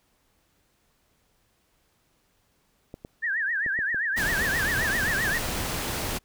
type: clicks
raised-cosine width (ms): 2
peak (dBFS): -25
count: 5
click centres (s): 2.941 / 3.049 / 3.663 / 3.79 / 3.945
type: tone with vibrato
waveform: sine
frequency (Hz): 1724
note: A6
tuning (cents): -36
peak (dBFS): -24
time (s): 3.22-5.39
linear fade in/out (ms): 20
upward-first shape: triangle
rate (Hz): 7.6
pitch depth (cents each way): 210
type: noise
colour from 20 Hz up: pink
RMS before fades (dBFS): -30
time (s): 4.16-6.19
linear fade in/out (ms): 20
effects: pink hiss -68 dBFS RMS until 6.24 s